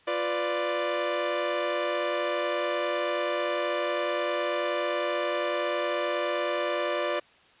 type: chord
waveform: sawtooth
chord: B diminished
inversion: second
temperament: equal with one note detuned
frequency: 349.2 / 497.6 / 587.3 Hz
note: F4 / B4 / D5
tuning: 0 / +13 / 0 cents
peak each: -29 / -29 / -24 dBFS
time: 0.07-7.2 s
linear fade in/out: 10 ms
effects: white hiss -58 dBFS RMS until 7.6 s + resampled to 8000 Hz